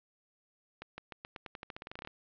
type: accelerating click train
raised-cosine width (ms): 0.3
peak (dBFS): -26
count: 18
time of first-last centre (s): 0.82-2.074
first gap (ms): 160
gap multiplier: 0.89
effects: low-pass 4000 Hz 12 dB/octave